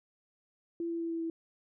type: tone with pitch steps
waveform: sine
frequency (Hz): 337.4 / 335.3 / 333.1 / 331 / 328.9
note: E4 / E4 / E4 / E4 / E4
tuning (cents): +40 / +30 / +18 / +7 / -4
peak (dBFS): -32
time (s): 0.8-1.3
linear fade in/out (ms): 2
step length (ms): 100
effects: none